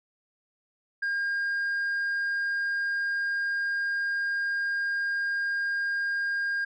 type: tone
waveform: sine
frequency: 1613 Hz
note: G6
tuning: 49 cents sharp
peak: -23 dBFS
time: 1.02-6.65 s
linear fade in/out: 10 ms
effects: tanh soft clip ceiling -25 dBFS